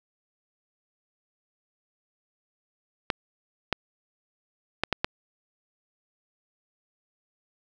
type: clicks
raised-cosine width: 0.3 ms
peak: -7 dBFS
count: 5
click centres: 3.102 / 3.727 / 4.836 / 4.927 / 5.045 s
effects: none